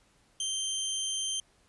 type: tone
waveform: 20% pulse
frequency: 3136 Hz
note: G7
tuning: in tune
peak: -25 dBFS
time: 0.4-1.4 s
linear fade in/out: 2 ms
effects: pink hiss -66 dBFS RMS until 1.68 s + resampled to 24000 Hz